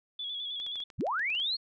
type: tone with vibrato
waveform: sine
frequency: 3400 Hz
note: G#7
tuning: 40 cents sharp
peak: -34 dBFS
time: 0.19-0.84 s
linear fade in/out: 5 ms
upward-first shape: square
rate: 9.5 Hz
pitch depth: 39 cents each way
type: clicks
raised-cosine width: 0.2 ms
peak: -32 dBFS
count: 11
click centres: 0.6 / 0.665 / 0.757 / 0.803 / 0.902 / 1.009 / 1.068 / 1.195 / 1.302 / 1.351 / 1.4 s
type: linear sweep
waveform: sine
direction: up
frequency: 41.01 to 4392 Hz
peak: -28 dBFS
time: 0.98-1.57 s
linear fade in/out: 20 ms
effects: none